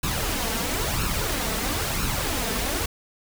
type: noise with flanger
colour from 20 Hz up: pink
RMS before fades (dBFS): -26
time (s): 0.03-2.86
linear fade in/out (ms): 5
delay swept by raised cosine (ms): 0.74 to 4.54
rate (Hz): 1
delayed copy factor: +0.6
effects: none